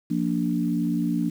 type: chord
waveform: sine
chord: Bb major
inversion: second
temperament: equal with one note detuned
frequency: 174.61 / 233.1 / 292.3 Hz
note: F3 / Bb3 / D4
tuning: 0 / 0 / -8 cents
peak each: -26 dBFS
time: 0.1-1.3 s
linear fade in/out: 10 ms
effects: 8-bit